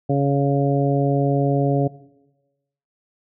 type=harmonic tone; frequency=140 Hz; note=C#3; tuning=18 cents sharp; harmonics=1 / 2 / 3 / 4 / 5; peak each=-19 / -22 / -24 / -25 / -26 dBFS; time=0.09-1.88 s; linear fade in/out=10 ms; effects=noise-tail reverb RT60 1.0 s tail -19 dB re dry